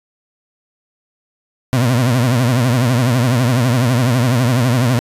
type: tone with vibrato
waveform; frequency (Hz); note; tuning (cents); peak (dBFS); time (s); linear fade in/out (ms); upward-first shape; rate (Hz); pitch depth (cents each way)
30% pulse; 123.47; B2; 0; -9; 1.73-4.99; 0; triangle; 12; 160
effects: resampled to 32000 Hz